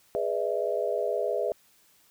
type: chord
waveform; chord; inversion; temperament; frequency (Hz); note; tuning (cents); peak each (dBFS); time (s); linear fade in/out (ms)
sine; E dominant seventh; first; equal with one note detuned; 415.3 / 493.9 / 600 / 659.3; G#4 / B4 / D5 / E5; 0 / 0 / +37 / 0; -31; 0.15-1.52; 0
effects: white hiss -62 dBFS RMS until 2.1 s